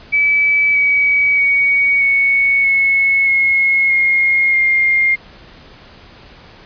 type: tone with pitch steps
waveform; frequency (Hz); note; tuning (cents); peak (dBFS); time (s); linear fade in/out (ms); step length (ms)
sine; 2297 / 2271 / 2245 / 2219 / 2193 / 2168 / 2143 / 2119; D7 / C#7 / C#7 / C#7 / C#7 / C#7 / C7 / C7; -39 / +41 / +21 / +1 / -19 / -39 / +41 / +21; -10; 0.12-5.16; 20; 630
effects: pink hiss -41 dBFS RMS until 6.65 s + resampled to 11025 Hz